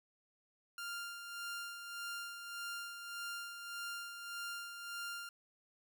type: tone with tremolo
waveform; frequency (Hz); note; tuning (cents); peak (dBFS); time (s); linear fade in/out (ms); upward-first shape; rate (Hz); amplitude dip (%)
sawtooth; 1396.9; F6; 0; -37; 0.78-5.29; 2; sine; 1.7; 50
effects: none